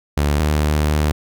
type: tone pair in turn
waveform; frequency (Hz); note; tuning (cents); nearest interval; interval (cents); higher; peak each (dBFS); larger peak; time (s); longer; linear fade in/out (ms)
sawtooth; 73 / 75.36; D2 / D2; -10 / +45; minor second; 55; second; -11; neither; 0.17-0.4 / 0.4-1.12; second; 5
effects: none